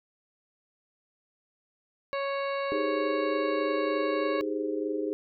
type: harmonic tone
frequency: 554.4 Hz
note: C#5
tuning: in tune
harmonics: 1 / 2 / 3 / 4 / 5 / 7 / 8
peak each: -30 / -34 / -41 / -40 / -44 / -46 / -50 dBFS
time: 2.13-4.41 s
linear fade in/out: 0 ms
type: chord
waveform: sine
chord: Ab major seventh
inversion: second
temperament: equal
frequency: 311.1 / 392 / 415.3 / 523.3 Hz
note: Eb4 / G4 / Ab4 / C5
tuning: 0 / 0 / 0 / 0 cents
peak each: -32 / -35 / -32 / -37 dBFS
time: 2.72-5.13 s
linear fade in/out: 0 ms
effects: none